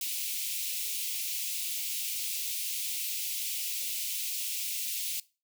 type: high-pass noise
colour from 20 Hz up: white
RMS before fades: -34 dBFS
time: 0.01-5.2 s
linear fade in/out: 2 ms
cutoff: 2300 Hz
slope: 48 dB/octave
effects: noise-tail reverb RT60 0.3 s tail -20 dB re dry